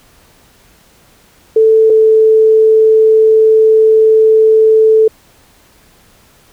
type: tone pair in turn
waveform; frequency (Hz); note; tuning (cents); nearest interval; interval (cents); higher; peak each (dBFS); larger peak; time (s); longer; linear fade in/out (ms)
sine; 441.7 / 439.2; A4 / A4; +7 / -3; unison; 10; first; -4; neither; 1.56-1.9 / 1.9-5.08; second; 5
effects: pink hiss -47 dBFS RMS until 6.52 s